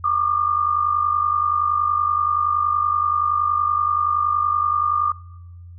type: tone pair together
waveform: sine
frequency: 1159 / 1209.6 Hz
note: D6 / D#6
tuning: -23 / -49 cents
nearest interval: minor second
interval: 74 cents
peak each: -22 / -18 dBFS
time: 0.04-5.12 s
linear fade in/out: 5 ms
effects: noise-tail reverb RT60 1.0 s tail -23 dB re dry + added 87 Hz sine -37 dBFS peak until 5.78 s